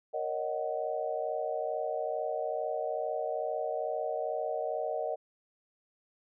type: chord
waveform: sine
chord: D# minor seventh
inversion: second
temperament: just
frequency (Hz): 466.7 / 560 / 622.3 / 746.7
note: A#4 / C#5 / D#5 / F#5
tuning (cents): +2 / +18 / 0 / +16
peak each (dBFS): -37 / -38 / -34 / -37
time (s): 0.13-5.16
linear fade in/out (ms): 20
effects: none